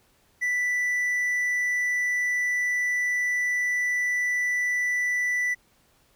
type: tone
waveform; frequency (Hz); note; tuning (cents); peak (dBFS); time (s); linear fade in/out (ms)
triangle; 1975.5; B6; 0; -21; 0.41-5.55; 20
effects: pink hiss -63 dBFS RMS until 6.15 s